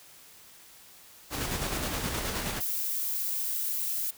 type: noise with tremolo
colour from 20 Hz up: pink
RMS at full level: -31 dBFS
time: 1.3-2.62 s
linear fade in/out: 50 ms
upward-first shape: square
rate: 9.5 Hz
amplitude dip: 30%
type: noise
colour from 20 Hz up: violet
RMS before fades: -31 dBFS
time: 2.6-4.11 s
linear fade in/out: 10 ms
effects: white hiss -53 dBFS RMS until 4.17 s